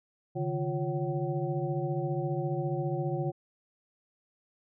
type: tone cluster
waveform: sine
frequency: 139.1 / 153.8 / 352.4 / 552 / 759 Hz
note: C#3 / D#3 / F4 / C#5 / F#5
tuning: +6 / -20 / +16 / -7 / +44 cents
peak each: -33 / -34 / -34 / -38 / -39 dBFS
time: 0.35-3.32 s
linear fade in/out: 20 ms
effects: none